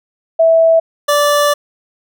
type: tone pair in turn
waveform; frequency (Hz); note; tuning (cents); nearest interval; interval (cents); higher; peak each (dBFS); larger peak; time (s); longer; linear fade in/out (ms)
sine / 25% pulse; 655 / 583.2; E5 / D5; -11 / -12; major second; 201; first; -6; neither; 0.39-0.8 / 1.08-1.54; second; 10
effects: none